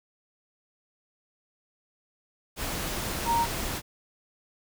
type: tone in noise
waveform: sine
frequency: 932.3 Hz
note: A#5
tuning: in tune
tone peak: -22 dBFS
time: 3.25-3.47 s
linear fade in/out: 50 ms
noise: pink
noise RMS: -32 dBFS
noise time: 2.56-3.82 s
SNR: +7 dB
effects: none